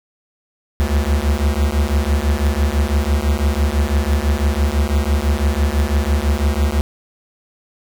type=beating tone pair; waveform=square; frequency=69.3 / 75.3 Hz; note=C#2 / D2; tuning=0 / +44 cents; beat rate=6 Hz; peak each=-18 dBFS; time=0.8-6.81 s; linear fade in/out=0 ms; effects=none